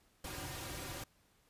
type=noise with comb filter; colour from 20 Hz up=pink; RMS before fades=-44 dBFS; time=0.24-1.04 s; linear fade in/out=5 ms; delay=4.6 ms; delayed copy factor=-0.85; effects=pink hiss -71 dBFS RMS until 1.49 s + resampled to 32000 Hz